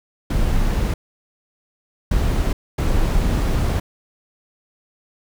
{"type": "noise bursts at uneven times", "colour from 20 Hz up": "brown", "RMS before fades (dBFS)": -18, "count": 3, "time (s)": [[0.3, 0.94], [2.11, 2.53], [2.78, 3.8]], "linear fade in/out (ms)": 5, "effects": []}